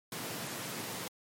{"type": "high-pass noise", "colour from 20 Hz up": "pink", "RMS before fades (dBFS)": -40, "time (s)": [0.12, 1.08], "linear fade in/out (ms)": 2, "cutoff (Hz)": 110, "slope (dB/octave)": 48, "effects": ["MP3 64 kbps"]}